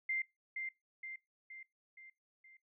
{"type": "tone with echo", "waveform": "sine", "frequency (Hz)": 2093, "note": "C7", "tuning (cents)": 0, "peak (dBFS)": -33, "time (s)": [0.09, 0.22], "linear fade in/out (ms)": 5, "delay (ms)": 470, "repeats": 5, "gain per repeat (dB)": -5, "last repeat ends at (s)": 2.57, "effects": ["noise-tail reverb RT60 0.2 s tail -21 dB re dry"]}